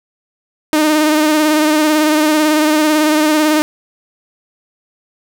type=tone with vibrato; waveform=sawtooth; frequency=306.4 Hz; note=D#4; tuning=27 cents flat; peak=-6 dBFS; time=0.73-3.62 s; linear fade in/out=0 ms; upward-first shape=sine; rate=18 Hz; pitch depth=36 cents each way; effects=none